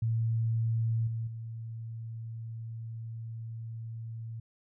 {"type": "tone with level steps", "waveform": "sine", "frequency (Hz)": 113.6, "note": "A#2", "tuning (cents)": -44, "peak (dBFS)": [-26, -31, -37], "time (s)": [0.02, 4.4], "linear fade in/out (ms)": 5, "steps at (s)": [1.07, 1.27], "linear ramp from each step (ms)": 5, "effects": []}